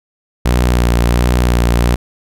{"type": "tone with vibrato", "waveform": "sawtooth", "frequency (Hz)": 60, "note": "B1", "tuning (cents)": -49, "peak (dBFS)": -6, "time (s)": [0.45, 1.96], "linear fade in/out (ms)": 10, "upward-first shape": "sine", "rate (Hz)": 1.4, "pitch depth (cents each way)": 35, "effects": []}